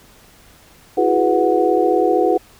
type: tone cluster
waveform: sine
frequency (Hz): 330 / 366 / 418.4 / 494.9 / 736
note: E4 / F#4 / G#4 / B4 / F#5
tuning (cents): +2 / -19 / +13 / +4 / -9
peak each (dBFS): -19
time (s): 0.97-2.38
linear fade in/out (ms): 10
effects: pink hiss -48 dBFS RMS until 2.59 s